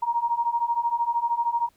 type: beating tone pair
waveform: sine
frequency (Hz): 932.3 / 945.3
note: A#5 / A#5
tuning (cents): 0 / +24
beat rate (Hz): 13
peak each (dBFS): -26 / -24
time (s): 0.02-1.69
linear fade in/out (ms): 10
effects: pink hiss -64 dBFS RMS until 1.76 s